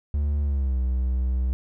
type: tone with pitch glide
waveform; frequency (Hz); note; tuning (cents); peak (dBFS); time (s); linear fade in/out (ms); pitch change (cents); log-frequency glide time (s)
triangle; 72.7 to 63.29; D2 to B1; -17 to +43; -19; 0.14-1.53; 0; -240; 0.42-0.79
effects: none